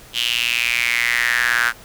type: tone with high-pass filter sweep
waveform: sawtooth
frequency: 119.2 Hz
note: A#2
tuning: 39 cents sharp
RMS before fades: -19 dBFS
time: 0.13-1.73 s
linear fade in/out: 50 ms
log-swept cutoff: 3100 to 1500 Hz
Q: 6.4
effects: pink hiss -43 dBFS RMS until 1.84 s